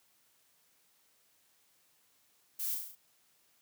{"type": "noise with echo", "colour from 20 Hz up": "violet", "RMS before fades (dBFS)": -37, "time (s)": [2.59, 2.75], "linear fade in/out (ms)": 10, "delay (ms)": 34, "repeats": 6, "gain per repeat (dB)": -3, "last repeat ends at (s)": 2.954, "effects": ["white hiss -70 dBFS RMS until 3.61 s", "high-pass 80 Hz 12 dB/octave"]}